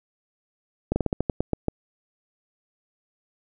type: slowing click train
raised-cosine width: 2 ms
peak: -9 dBFS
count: 10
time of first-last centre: 0.92-1.683 s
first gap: 40 ms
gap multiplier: 1.18
effects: none